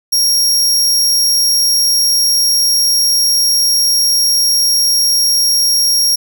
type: tone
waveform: sawtooth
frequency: 5588 Hz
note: F8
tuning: in tune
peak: -7 dBFS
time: 0.12-6.16 s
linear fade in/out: 10 ms
effects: none